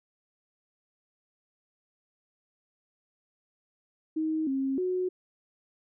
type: tone with pitch steps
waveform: sine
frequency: 315 / 268.8 / 366.5 Hz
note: D#4 / C4 / F#4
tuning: +21 / +47 / -16 cents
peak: -26 dBFS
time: 4.16-5.09 s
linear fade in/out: 10 ms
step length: 310 ms
effects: none